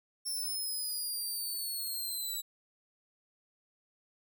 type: linear sweep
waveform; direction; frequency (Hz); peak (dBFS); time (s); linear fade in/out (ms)
10% pulse; down; 5400 to 3898; -28; 0.25-2.42; 20
effects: none